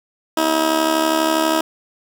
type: tone with amplitude modulation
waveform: 15% pulse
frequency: 320.1 Hz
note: D#4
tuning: 49 cents sharp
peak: -6 dBFS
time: 0.37-1.61 s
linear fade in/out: 5 ms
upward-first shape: sine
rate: 72.3 Hz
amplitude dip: 65%
effects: none